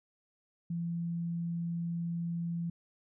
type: tone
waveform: sine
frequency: 169.6 Hz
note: E3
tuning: 50 cents sharp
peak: -32 dBFS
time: 0.7-2.7 s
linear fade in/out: 5 ms
effects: none

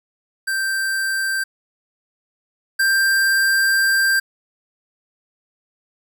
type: tone pair in turn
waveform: square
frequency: 1568 / 1579.8 Hz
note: G6 / G6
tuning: 0 / +13 cents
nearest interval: unison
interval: 13 cents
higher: second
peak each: -20 / -15 dBFS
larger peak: second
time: 0.47-1.44 / 2.79-4.2 s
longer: second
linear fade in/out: 10 ms
effects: 9-bit

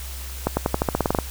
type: accelerating click train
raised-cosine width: 1 ms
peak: -5 dBFS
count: 12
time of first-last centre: 0.47-1.187 s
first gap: 100 ms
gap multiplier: 0.91
effects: added 65 Hz sine -32 dBFS peak until 1.3 s + white hiss -38 dBFS RMS until 1.3 s

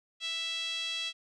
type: tone with band-pass filter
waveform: 5% pulse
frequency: 660 Hz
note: E5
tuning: 2 cents sharp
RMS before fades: -35 dBFS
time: 0.2-1.13 s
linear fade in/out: 50 ms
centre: 3200 Hz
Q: 3.9
effects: none

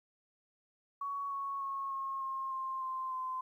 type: tone with pitch steps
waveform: sine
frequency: 1120 / 1107.1 / 1094.4 / 1081.8 / 1069.4 / 1057.1 / 1045 / 1033 Hz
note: C#6 / C#6 / C#6 / C#6 / C6 / C6 / C6 / C6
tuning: +18 / -3 / -23 / -43 / +37 / +17 / -2 / -22 cents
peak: -35 dBFS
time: 1.01-3.41 s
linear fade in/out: 5 ms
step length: 300 ms
effects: 12-bit

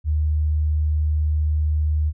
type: tone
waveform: sine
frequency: 76.3 Hz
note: D#2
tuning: 33 cents flat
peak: -17 dBFS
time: 0.04-2.13 s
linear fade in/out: 50 ms
effects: none

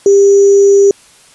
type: tone with sample-and-hold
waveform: sine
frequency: 398.3 Hz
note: G4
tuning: 28 cents sharp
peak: -3 dBFS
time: 0.06-0.91 s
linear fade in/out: 2 ms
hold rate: 6300 Hz
effects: white hiss -43 dBFS RMS until 1.34 s + resampled to 24000 Hz

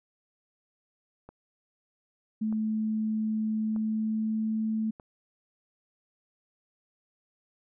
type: click train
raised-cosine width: 1 ms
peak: -32 dBFS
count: 4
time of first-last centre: 1.29-4.998 s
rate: 0.809 Hz
type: tone with pitch glide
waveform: sine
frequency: 217.5 to 219.4 Hz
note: A3 to A3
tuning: -20 to -5 cents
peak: -26 dBFS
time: 2.41-4.91 s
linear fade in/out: 10 ms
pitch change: +15 cents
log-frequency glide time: 3.59-4.61 s
effects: none

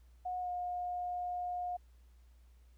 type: tone with pitch glide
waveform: sine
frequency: 727 to 715.3 Hz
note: F#5 to F5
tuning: -31 to +41 cents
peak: -35 dBFS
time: 0.25-1.77 s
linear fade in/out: 10 ms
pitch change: -28 cents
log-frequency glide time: 0.4-0.5 s
effects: added 60 Hz sine -58 dBFS peak until 2.77 s + pink hiss -75 dBFS RMS until 2.77 s

